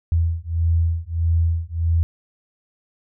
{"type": "beating tone pair", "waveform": "sine", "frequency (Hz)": [82.41, 84.01], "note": ["E2", "E2"], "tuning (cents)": [0, 33], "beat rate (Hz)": 1.6, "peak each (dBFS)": -20, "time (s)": [0.12, 2.03], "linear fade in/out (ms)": 0, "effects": []}